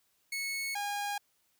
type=tone pair in turn; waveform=sawtooth; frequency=2201 / 815.9 Hz; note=C#7 / G#5; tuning=-13 / -31 cents; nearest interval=octave + perfect fourth; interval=1718 cents; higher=first; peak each=-30 / -29 dBFS; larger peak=second; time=0.32-0.75 / 0.75-1.18 s; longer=neither; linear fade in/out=5 ms; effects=white hiss -73 dBFS RMS until 1.59 s